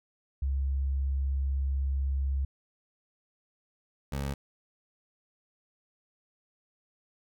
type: tone pair in turn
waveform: sine / 20% pulse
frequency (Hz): 68 / 69.35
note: C#2 / C#2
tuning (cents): -33 / +1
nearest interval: unison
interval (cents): 34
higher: second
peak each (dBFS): -26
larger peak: neither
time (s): 0.42-2.45 / 4.12-4.34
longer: first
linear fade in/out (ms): 5
effects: none